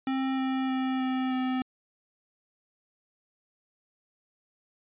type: tone with pitch steps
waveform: square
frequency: 265.1 / 263.1 / 261.1 / 259.2 / 257.3 Hz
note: C4 / C4 / C4 / C4 / C4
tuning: +23 / +10 / -3 / -16 / -29 cents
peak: -27 dBFS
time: 0.07-1.62 s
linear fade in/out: 2 ms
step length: 310 ms
effects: resampled to 8000 Hz